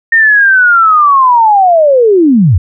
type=linear sweep; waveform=sine; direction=down; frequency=1842 to 73.42 Hz; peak=-3 dBFS; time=0.12-2.58 s; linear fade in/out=5 ms; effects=none